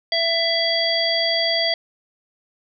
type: harmonic tone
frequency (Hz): 666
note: E5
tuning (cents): +18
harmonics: 1 / 3 / 5 / 7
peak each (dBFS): -23 / -25 / -23 / -22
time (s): 0.12-1.74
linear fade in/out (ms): 2
effects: none